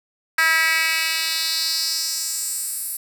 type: tone with high-pass filter sweep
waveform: 10% pulse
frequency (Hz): 323.4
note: E4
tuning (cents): -33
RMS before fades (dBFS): -22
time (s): 0.38-2.97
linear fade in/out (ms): 5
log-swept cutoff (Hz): 1700 to 11000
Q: 2.5
effects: none